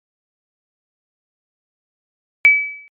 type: tone with exponential decay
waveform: sine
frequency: 2293 Hz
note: D7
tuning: 42 cents flat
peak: -3 dBFS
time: 2.45-2.88 s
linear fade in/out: 0 ms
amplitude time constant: 92 ms
effects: MP3 64 kbps